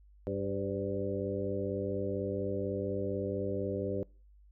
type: harmonic tone with a mistuned harmonic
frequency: 98 Hz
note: G2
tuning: in tune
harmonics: 1 / 2 / 3 / 4 / 5 / 6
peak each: -39 / -40 / -40 / -37 / -37 / -41 dBFS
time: 0.27-4.03 s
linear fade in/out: 0 ms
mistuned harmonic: 5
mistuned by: +48 cents
effects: noise-tail reverb RT60 0.4 s tail -25 dB re dry + added 50 Hz sine -56 dBFS peak until 4.51 s